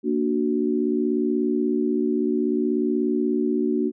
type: chord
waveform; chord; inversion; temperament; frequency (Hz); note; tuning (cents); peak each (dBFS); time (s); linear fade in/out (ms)
sine; Bb augmented; none; equal; 233.1 / 293.7 / 370; Bb3 / D4 / F#4; 0 / 0 / 0; -24; 0.03-3.92; 50
effects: none